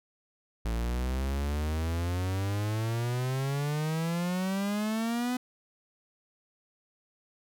45% pulse exponential sweep, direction up, 55.2 to 252.8 Hz, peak -28 dBFS, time 0.65-5.37 s, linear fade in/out 5 ms, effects none

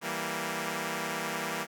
5% pulse chord, E diminished, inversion none, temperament equal, 164.81 / 196 / 233.1 Hz, E3 / G3 / Bb3, 0 / 0 / 0 cents, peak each -25 / -26 / -24 dBFS, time 0.01-1.67 s, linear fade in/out 50 ms, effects none

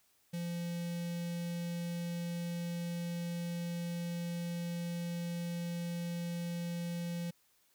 square tone with notch filter, 171.8 Hz, F3, 28 cents flat, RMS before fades -38 dBFS, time 0.33-7.31 s, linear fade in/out 10 ms, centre 1100 Hz, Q 0.79, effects white hiss -71 dBFS RMS until 7.74 s

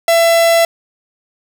45% pulse tone, 670 Hz, E5, 28 cents sharp, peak -8 dBFS, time 0.08-0.65 s, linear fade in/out 2 ms, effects none

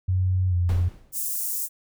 sine tone with pitch glide, 92.5 to 88.32 Hz, F#2 to F2, 0 to +20 cents, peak -19 dBFS, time 0.08-0.89 s, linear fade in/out 10 ms, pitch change -80 cents, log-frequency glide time 0.49-0.54 s
brown noise with exponential decay, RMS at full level -27 dBFS, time 0.69-1.25 s, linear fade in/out 1 ms, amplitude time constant 120 ms
white high-pass noise, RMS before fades -28 dBFS, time 1.12-1.69 s, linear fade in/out 50 ms, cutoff 7200 Hz, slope 24 dB/octave
effects none

